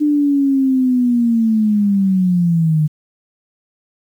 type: linear sweep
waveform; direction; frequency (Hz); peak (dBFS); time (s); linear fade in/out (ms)
sine; down; 299.9 to 150.2; -11; 0-2.88; 20
effects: 8-bit